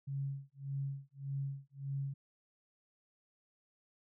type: tone with tremolo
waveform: sine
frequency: 138.1 Hz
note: C#3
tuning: 6 cents flat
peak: -34 dBFS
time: 0.07-2.14 s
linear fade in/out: 10 ms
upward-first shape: sine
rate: 1.7 Hz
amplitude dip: 100%
effects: none